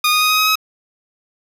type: tone with pitch steps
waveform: 15% pulse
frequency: 1228 / 1237.3 / 1246.6 / 1256 / 1265.4 / 1275 Hz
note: D#6 / D#6 / D#6 / D#6 / D#6 / D#6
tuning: -23 / -10 / +3 / +16 / +29 / +42 cents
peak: -6 dBFS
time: 0.04-0.556 s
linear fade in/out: 5 ms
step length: 86 ms
effects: none